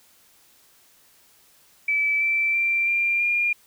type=tone with pitch steps; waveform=sine; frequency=2307 / 2332 / 2358 / 2384 / 2411 Hz; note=D7 / D7 / D7 / D7 / D7; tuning=-31 / -13 / +6 / +25 / +45 cents; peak=-19 dBFS; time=1.88-3.53 s; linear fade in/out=5 ms; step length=330 ms; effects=white hiss -57 dBFS RMS until 3.66 s